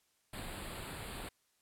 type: band-stop noise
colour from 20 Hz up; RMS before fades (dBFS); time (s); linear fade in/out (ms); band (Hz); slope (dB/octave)
pink; -44; 0.33-1.29; 5; 4600 to 7600; 96
effects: white hiss -75 dBFS RMS until 1.61 s + low-pass 12000 Hz 12 dB/octave